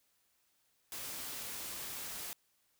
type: noise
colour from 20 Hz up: white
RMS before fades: -43 dBFS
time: 0.92-2.33 s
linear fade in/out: 0 ms
effects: white hiss -75 dBFS RMS until 2.79 s